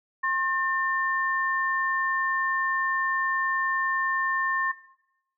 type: tone pair together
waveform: sine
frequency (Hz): 1070.3 / 1800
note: C6 / A6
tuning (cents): +39 / +39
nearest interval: major sixth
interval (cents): 900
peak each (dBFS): -26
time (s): 0.23-4.72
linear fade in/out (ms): 10
effects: noise-tail reverb RT60 0.8 s tail -17 dB re dry